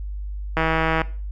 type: click train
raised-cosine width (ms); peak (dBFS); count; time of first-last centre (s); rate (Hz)
0.5; -6; 73; 0.57-1.017; 161
effects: noise-tail reverb RT60 0.4 s tail -18 dB re dry + added 50 Hz sine -27 dBFS peak until 1.31 s